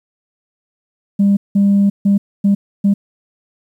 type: tone bursts at uneven times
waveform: sine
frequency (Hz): 200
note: G3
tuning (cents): +35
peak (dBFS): -7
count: 5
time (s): 1.19-1.37 / 1.55-1.9 / 2.05-2.18 / 2.44-2.55 / 2.84-2.94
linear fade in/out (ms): 10
effects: tanh soft clip ceiling -6 dBFS + 8-bit